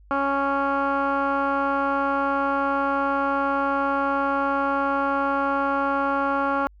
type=tone with low-pass filter; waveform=15% pulse; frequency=277.2 Hz; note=C#4; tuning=in tune; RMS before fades=-23 dBFS; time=0.11-6.67 s; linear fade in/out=0 ms; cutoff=1400 Hz; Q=3.5; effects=added 50 Hz sine -48 dBFS peak until 6.8 s